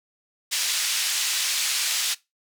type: band-pass noise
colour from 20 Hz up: pink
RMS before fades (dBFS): -25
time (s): 0.51-2.15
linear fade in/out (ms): 20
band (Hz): 3000 to 9100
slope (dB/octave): 12
effects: noise-tail reverb RT60 0.2 s tail -20 dB re dry